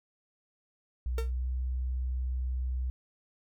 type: tone with pitch glide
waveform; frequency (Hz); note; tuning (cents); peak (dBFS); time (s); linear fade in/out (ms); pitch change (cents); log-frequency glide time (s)
sine; 61.74 to 63.29; B1 to B1; 0 to +43; -29; 1.06-2.9; 0; +43; 1.24-1.48
type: tone with exponential decay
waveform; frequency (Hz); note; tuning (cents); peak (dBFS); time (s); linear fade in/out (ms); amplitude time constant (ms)
45% pulse; 454.4; A#4; -44; -30; 1.18-1.31; 2; 28
effects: none